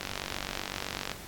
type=click train; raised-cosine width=0.2 ms; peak=-15 dBFS; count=54; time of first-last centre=0.01-1.116 s; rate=47.9 Hz; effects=pink hiss -45 dBFS RMS until 1.27 s + AAC 64 kbps